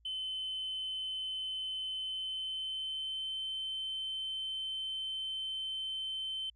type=tone with pitch glide; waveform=sine; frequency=3055 to 3083 Hz; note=G7 to G7; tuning=-45 to -29 cents; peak=-34 dBFS; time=0.05-6.5 s; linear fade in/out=5 ms; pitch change=+16 cents; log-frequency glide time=1.94-3.38 s; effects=tanh soft clip ceiling -32 dBFS + added 57 Hz sine -64 dBFS peak until 6.55 s